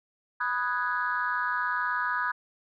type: chord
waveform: sine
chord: G# minor seventh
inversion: first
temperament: equal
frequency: 987.8 / 1244.5 / 1480 / 1661.2 Hz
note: B5 / D#6 / F#6 / G#6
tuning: 0 / 0 / 0 / 0 cents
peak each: -31 dBFS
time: 0.4-2.32 s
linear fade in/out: 10 ms
effects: tanh soft clip ceiling -17 dBFS